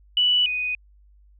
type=tone pair in turn; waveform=sine; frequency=2960 / 2489 Hz; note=F#7 / D#7; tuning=0 / 0 cents; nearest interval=minor third; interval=300 cents; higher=first; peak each=-16 / -23 dBFS; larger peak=first; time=0.17-0.46 / 0.46-0.75 s; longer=neither; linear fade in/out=2 ms; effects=added 50 Hz sine -51 dBFS peak until 1.39 s